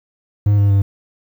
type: tone with pitch steps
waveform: triangle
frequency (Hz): 102.8 / 100.92 / 99.07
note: G#2 / G#2 / G2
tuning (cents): -17 / -49 / +19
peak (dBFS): -8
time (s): 0.46-0.82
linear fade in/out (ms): 5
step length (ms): 120
effects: 8-bit